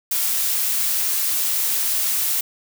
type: noise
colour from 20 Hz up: blue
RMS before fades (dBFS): -21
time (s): 0.11-2.41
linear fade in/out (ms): 5
effects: none